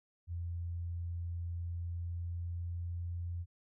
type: tone with pitch glide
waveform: sine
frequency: 85.8 to 86.6 Hz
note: F2 to F2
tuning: -30 to -14 cents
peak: -36 dBFS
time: 0.27-3.46 s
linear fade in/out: 50 ms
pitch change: +16 cents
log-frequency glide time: 1.7-3.19 s
effects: none